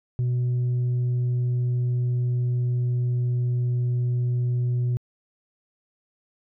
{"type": "tone with pitch glide", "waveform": "sine", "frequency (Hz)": [123.47, 122.69], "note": ["B2", "B2"], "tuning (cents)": [0, -11], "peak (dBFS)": -18, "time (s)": [0.19, 4.97], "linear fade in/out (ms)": 0, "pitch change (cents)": -11, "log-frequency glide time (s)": [0.54, 3.73], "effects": ["tanh soft clip ceiling -20 dBFS"]}